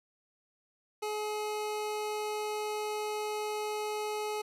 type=tone; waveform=25% pulse; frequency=423.8 Hz; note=G#4; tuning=35 cents sharp; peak=-29 dBFS; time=1.02-4.42 s; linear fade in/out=10 ms; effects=resampled to 32000 Hz + 11-bit